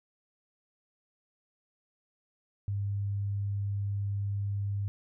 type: tone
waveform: sine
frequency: 100.5 Hz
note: G2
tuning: 44 cents sharp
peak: -29 dBFS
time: 2.68-4.88 s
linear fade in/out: 0 ms
effects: none